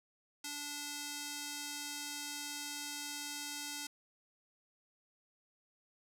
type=tone with band-pass filter; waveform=square; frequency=290.7 Hz; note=D4; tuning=18 cents flat; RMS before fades=-43 dBFS; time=0.44-3.87 s; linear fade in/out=5 ms; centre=6900 Hz; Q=0.92; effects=10-bit